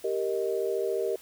sine chord, Eb major, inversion first, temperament equal, 392 / 466.2 / 622.3 Hz, G4 / Bb4 / Eb5, 0 / 0 / 0 cents, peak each -29 / -30 / -33 dBFS, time 0.04-1.16 s, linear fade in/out 5 ms, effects white hiss -52 dBFS RMS until 1.21 s

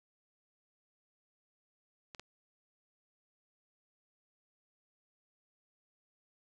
clicks, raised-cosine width 0.2 ms, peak -29 dBFS, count 2, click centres 2.148 / 2.196 s, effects none

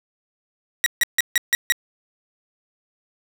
sawtooth tone bursts, 1911 Hz, A#6, 43 cents sharp, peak -11 dBFS, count 6, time 0.84-1.722 s, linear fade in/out 0 ms, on 22 ms, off 150 ms, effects none

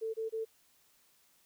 sine tone bursts, 445.4 Hz, A4, 21 cents sharp, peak -33 dBFS, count 3, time 0.01-0.452 s, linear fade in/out 20 ms, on 130 ms, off 26 ms, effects white hiss -68 dBFS RMS until 1.45 s

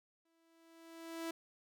sawtooth tone with exponential growth, 329.6 Hz, E4, in tune, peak -34 dBFS, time 0.25-1.31 s, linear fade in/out 5 ms, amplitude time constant 230 ms, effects none

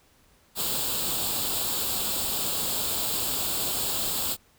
white noise with comb filter, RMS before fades -28 dBFS, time 0.55-4.37 s, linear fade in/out 50 ms, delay 0.25 ms, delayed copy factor +0.7, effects pink hiss -61 dBFS RMS until 4.58 s

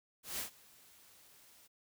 white noise with ADSR envelope, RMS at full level -38 dBFS, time 0.23-1.68 s, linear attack 160 ms, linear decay 110 ms, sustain -24 dB, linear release 20 ms, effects none

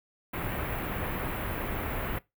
pink band-stop noise, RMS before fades -33 dBFS, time 0.33-2.19 s, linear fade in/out 10 ms, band 2500 to 14000 Hz, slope 24 dB/octave, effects noise-tail reverb RT60 0.2 s tail -21 dB re dry

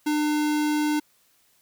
square tone, 300 Hz, D4, 37 cents sharp, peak -22 dBFS, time 0.06-1 s, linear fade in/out 10 ms, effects white hiss -63 dBFS RMS until 1.61 s

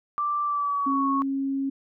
sine tone with pitch glide, 1174.7 to 1102.4 Hz, D6 to C#6, 0 to -10 cents, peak -23 dBFS, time 0.18-1.22 s, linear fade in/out 0 ms, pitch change -110 cents, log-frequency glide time 0.44-1.09 s
sine tone, 272.4 Hz, C#4, 30 cents flat, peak -24 dBFS, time 0.86-1.7 s, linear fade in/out 10 ms
effects none

